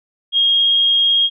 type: tone with vibrato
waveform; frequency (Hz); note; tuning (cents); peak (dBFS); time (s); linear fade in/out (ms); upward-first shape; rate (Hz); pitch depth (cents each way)
sine; 3254; G#7; -36; -11; 0.32-1.3; 50; sine; 18; 9
effects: none

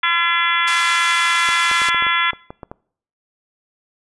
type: harmonic tone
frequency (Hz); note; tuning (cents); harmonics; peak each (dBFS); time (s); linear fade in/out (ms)
340; F4; -46; 3 / 4 / 5 / 6 / 7 / 8 / 9 / 10; -23 / -20 / -22 / -20 / -25 / -29 / -32 / -23; 0.03-2.31; 5
type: band-pass noise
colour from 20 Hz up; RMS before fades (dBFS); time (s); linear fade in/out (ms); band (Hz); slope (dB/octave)
pink; -26; 0.67-1.9; 10; 1100 to 10000; 24
type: clicks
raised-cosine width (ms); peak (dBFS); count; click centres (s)
1; -17; 11; 1.489 / 1.714 / 1.818 / 1.887 / 1.946 / 2.024 / 2.067 / 2.333 / 2.505 / 2.632 / 2.715
effects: noise-tail reverb RT60 0.6 s tail -24 dB re dry + resampled to 24000 Hz

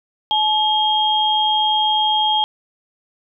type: tone pair together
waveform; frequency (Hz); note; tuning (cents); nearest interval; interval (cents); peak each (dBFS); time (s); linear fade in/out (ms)
sine; 857 / 3236; A5 / G#7; -46 / -46; octave + major seventh; 2300; -17; 0.31-2.44; 0
effects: none

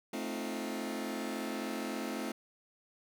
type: chord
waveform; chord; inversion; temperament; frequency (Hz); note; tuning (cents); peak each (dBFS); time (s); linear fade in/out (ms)
sawtooth; F dominant seventh; first; just; 218.3 / 261.9 / 314.3 / 349.2; A3 / C4 / Eb4 / F4; -13 / +2 / +18 / 0; -36 / -36 / -39 / -39; 0.13-2.32; 5
effects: none

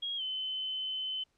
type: tone with pitch glide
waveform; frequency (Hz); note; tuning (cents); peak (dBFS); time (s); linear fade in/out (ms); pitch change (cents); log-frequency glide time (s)
sine; 3286 to 3048; G#7 to G7; -19 to -49; -33; 0.02-1.24; 10; -130; 0.17-0.22
effects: pink hiss -75 dBFS RMS until 1.37 s + low-pass 8000 Hz 12 dB/octave

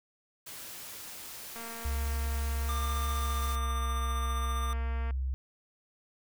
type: noise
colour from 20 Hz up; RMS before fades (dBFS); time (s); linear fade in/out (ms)
white; -44; 0.46-3.56; 10
type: click train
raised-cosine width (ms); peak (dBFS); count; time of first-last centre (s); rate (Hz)
0.5; -30; 817; 1.56-5.108; 230
type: tone with pitch glide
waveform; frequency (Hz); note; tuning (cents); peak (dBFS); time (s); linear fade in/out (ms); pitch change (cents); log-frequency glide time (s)
sine; 69.3 to 65.41; C#2 to C2; 0 to 0; -29; 1.85-5.34; 0; -100; 3.11-3.83
type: tone with tremolo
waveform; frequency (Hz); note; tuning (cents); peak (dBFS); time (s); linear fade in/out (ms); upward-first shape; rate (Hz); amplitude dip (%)
square; 1192; D6; +25; -35; 2.69-4.73; 0; sine; 15; 30
effects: none

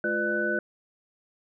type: tone cluster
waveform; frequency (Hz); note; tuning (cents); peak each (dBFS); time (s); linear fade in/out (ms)
sine; 214.3 / 347.8 / 500 / 599 / 1496; A3 / F4 / B4 / D5 / F#6; -45 / -7 / +21 / +34 / +19; -34 / -31 / -34 / -32 / -27; 0.04-0.59; 2
effects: none

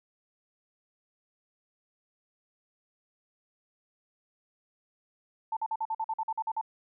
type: tone bursts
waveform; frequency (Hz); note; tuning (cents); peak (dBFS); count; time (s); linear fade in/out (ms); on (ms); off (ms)
sine; 887; A5; +14; -28; 12; 5.52-6.613; 5; 48; 47
effects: none

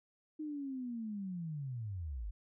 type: linear sweep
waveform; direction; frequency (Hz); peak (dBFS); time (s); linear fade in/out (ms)
sine; down; 312 to 44.74; -38; 0.39-2.31; 10
effects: none

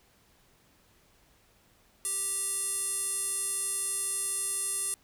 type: tone with band-pass filter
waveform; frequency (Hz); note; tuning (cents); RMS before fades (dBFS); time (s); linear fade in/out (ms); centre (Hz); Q
square; 392; G4; 0; -32; 2.05-4.94; 0; 9500; 9.2
effects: pink hiss -64 dBFS RMS until 5.03 s

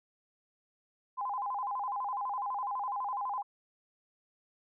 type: tone with vibrato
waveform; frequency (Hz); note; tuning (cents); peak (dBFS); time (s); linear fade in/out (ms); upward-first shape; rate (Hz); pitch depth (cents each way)
sine; 910; A#5; -42; -32; 1.17-3.43; 20; square; 12; 200
effects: none

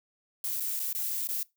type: noise with dropouts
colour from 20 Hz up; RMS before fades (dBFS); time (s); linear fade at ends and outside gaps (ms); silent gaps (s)
violet; -32; 0.44-1.43; 2; 0.599-0.604 / 0.795-0.799 / 0.929-0.949 / 1.273-1.288
effects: noise-tail reverb RT60 0.2 s tail -22 dB re dry

